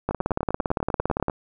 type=two click trains; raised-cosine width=1 ms; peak=-12 / -9 dBFS; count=13 / 22; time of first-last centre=0.11-1.298 / 0.09-1.283 s; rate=10.1 / 17.6 Hz; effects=none